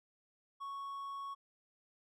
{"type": "tone", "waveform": "triangle", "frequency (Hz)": 1108.7, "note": "C#6", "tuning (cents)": 0, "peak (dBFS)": -39, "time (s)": [0.6, 1.35], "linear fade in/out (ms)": 20, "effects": []}